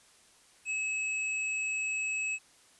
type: tone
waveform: square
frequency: 2580 Hz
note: E7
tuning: 38 cents flat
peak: -31 dBFS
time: 0.65-2.39 s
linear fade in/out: 50 ms
effects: white hiss -61 dBFS RMS until 2.79 s + resampled to 24000 Hz